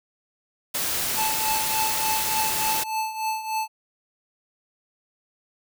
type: noise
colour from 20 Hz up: white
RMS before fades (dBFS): -26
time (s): 0.74-2.84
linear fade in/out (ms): 10
type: tone with tremolo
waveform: square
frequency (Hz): 875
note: A5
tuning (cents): -10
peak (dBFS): -23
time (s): 1.15-3.68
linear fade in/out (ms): 50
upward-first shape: triangle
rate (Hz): 3.4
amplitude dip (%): 75
effects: none